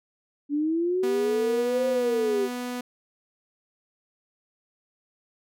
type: linear two-way sweep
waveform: sine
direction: up then down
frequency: 283.6 to 523.3 to 380.5 Hz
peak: -22 dBFS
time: 0.49-2.49 s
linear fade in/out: 50 ms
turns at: 1.88 s
type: tone with pitch glide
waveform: sawtooth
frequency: 244.4 to 246.8 Hz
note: B3 to B3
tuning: -18 to -1 cents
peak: -26 dBFS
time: 1.03-2.81 s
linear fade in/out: 5 ms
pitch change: +17 cents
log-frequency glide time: 1.98-2.68 s
effects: none